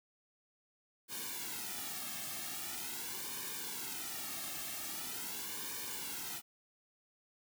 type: noise with flanger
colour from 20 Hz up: white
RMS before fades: -42 dBFS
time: 1.08-6.42 s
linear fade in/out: 50 ms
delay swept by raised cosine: 1.5 to 2.06 ms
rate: 0.43 Hz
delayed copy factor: -0.85
effects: none